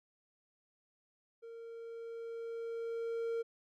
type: tone with level ramp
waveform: triangle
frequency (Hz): 460.5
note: A#4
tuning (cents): -21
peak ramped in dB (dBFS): -45 to -31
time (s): 1.42-3.43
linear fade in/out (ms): 20
effects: none